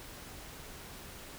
silence, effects pink hiss -48 dBFS RMS until 1.38 s

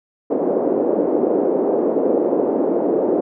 white band-pass noise, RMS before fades -18 dBFS, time 0.3-3.21 s, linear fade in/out 10 ms, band 280 to 510 Hz, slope 24 dB/octave, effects none

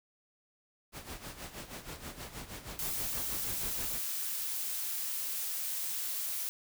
pink noise with tremolo, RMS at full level -42 dBFS, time 0.92-4 s, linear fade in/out 50 ms, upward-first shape sine, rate 6.3 Hz, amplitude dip 70%
blue noise, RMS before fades -36 dBFS, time 2.79-6.49 s, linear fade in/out 0 ms
effects none

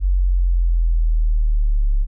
sine linear sweep, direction down, 46.67 to 34.56 Hz, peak -13 dBFS, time 0-2.07 s, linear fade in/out 50 ms, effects none

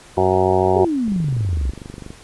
harmonic tone, 93.5 Hz, F#2, 19 cents sharp, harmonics 1 / 2 / 3 / 4 / 5 / 6 / 7 / 8 / 9 / 10, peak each -23 / -26 / -29 / -17 / -25 / -26 / -22 / -22 / -24 / -26 dBFS, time 0.17-0.85 s, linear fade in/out 5 ms
sine exponential sweep, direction down, 430.3 to 58.6 Hz, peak -17 dBFS, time 0.75-1.71 s, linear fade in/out 10 ms
click train, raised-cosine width 3 ms, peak -20 dBFS, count 26, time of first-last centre 1.08-2.105 s, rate 24.4 Hz
effects pink hiss -44 dBFS RMS until 2.23 s + resampled to 24000 Hz

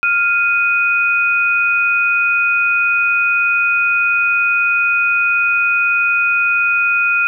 sine tone pair together, 1399.6 / 2489 Hz, F6 / D#7, +3 / 0 cents, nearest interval minor seventh, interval 997 cents, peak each -15 / -14 dBFS, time 0.03-7.27 s, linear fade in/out 0 ms, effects none

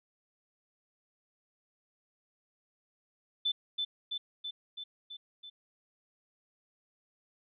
sine tone with echo, 3520 Hz, A7, in tune, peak -27 dBFS, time 3.45-3.52 s, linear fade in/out 10 ms, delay 330 ms, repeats 6, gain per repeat -3 dB, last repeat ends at 5.5 s, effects none

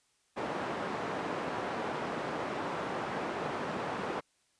white band-pass noise, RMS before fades -36 dBFS, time 0.36-4.21 s, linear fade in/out 20 ms, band 160 to 1000 Hz, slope 12 dB/octave, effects white hiss -72 dBFS RMS until 4.59 s + resampled to 22050 Hz

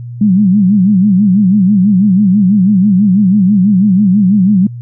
sine tone with vibrato, 196 Hz, G3, in tune, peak -5 dBFS, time 0.21-4.67 s, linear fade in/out 5 ms, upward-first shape sine, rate 6.1 Hz, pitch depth 150 cents each way, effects added 120 Hz sine -22 dBFS peak until 4.81 s

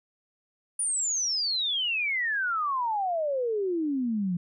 sine exponential sweep, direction down, 9730 to 170 Hz, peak -25 dBFS, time 0.79-4.37 s, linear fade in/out 5 ms, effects none

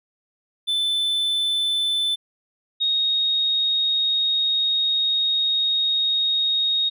triangle / sine tone pair in turn, 3520 / 3738 Hz, A7 / A#7, 0 / +4 cents, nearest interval minor second, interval 104 cents, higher second, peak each -18 dBFS, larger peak neither, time 0.67-2.16 / 2.8-6.9 s, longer second, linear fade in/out 20 ms, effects none

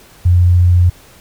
sine tone, 88.6 Hz, F2, 25 cents sharp, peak -6 dBFS, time 0.25-0.9 s, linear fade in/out 10 ms, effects pink hiss -43 dBFS RMS until 1.2 s

